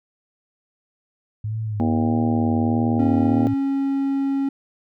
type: tone with vibrato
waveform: sine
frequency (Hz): 105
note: G#2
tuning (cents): +19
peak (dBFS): -23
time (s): 1.44-3.54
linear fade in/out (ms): 5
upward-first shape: sine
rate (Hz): 1.6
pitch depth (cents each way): 94
type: harmonic tone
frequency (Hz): 79.7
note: D#2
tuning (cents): +42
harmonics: 3 / 4 / 5 / 6 / 7 / 8 / 9 / 10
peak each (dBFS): -19 / -27 / -33 / -35 / -36 / -36 / -35 / -30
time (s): 1.8-3.47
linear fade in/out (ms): 0
type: tone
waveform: triangle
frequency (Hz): 274.3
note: C#4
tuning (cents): -18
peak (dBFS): -17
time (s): 2.99-4.49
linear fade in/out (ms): 5
effects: none